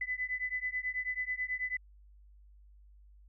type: beating tone pair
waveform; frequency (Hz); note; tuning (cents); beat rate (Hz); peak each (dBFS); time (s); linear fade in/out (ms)
sine; 2000 / 2009.2; B6 / B6; +21 / +29; 9.2; -36 / -36; 0.01-1.77; 5
effects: added 50 Hz sine -55 dBFS peak until 3.28 s